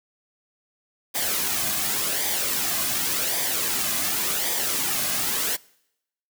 white noise with flanger, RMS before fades -25 dBFS, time 1.14-5.57 s, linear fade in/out 20 ms, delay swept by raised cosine 0.72 to 2.22 ms, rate 0.89 Hz, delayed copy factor -0.55, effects noise-tail reverb RT60 0.8 s tail -24 dB re dry

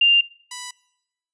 sine / 5% pulse tone pair in turn, 2794 / 987.8 Hz, F7 / B5, 0 / 0 cents, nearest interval octave + tritone, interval 1800 cents, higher first, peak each -12 / -19 dBFS, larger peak first, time 0.01-0.21 / 0.51-0.71 s, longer neither, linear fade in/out 5 ms, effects noise-tail reverb RT60 0.9 s tail -24 dB re dry + resampled to 22050 Hz

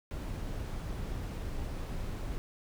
brown noise, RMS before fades -37 dBFS, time 0.11-2.38 s, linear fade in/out 0 ms, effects none

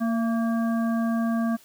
harmonic tone with a mistuned harmonic, 230 Hz, A#3, 23 cents flat, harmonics 1 / 3 / 5 / 7, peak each -22 / -32 / -36 / -39 dBFS, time 0-1.57 s, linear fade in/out 20 ms, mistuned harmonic 3, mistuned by -37 cents, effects white hiss -54 dBFS RMS until 1.64 s + high-pass 60 Hz 12 dB/octave

